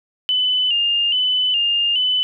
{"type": "tone with vibrato", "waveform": "sine", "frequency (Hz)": 2910, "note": "F#7", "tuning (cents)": -29, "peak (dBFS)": -15, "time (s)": [0.29, 2.23], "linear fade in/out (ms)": 0, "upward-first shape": "square", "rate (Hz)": 1.2, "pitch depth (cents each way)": 57, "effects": []}